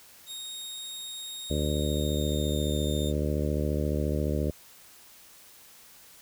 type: tone with pitch glide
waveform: sawtooth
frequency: 3729 to 3648 Hz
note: A#7 to A#7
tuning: 0 to -38 cents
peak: -34 dBFS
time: 0.26-3.13 s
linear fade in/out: 50 ms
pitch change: -38 cents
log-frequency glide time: 1.71-2.81 s
type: harmonic tone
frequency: 74.4 Hz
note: D2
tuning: 23 cents sharp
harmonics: 1 / 2 / 3 / 4 / 5 / 6 / 7 / 8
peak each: -29 / -32 / -34 / -35 / -36 / -37 / -37 / -38 dBFS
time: 1.5-4.51 s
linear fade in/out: 5 ms
effects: white hiss -53 dBFS RMS until 6.21 s